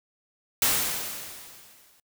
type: noise with exponential decay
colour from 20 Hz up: white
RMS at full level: -21 dBFS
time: 0.62-2 s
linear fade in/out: 2 ms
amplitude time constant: 300 ms
effects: noise-tail reverb RT60 0.1 s tail -26 dB re dry